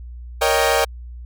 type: chord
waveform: sawtooth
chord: Eb dominant seventh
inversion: second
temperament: equal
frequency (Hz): 466.2 / 554.4 / 622.3 / 784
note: Bb4 / Db5 / Eb5 / G5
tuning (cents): 0 / 0 / 0 / 0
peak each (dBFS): -17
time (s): 0.41-0.85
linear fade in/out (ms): 10
effects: added 60 Hz sine -32 dBFS peak until 1.25 s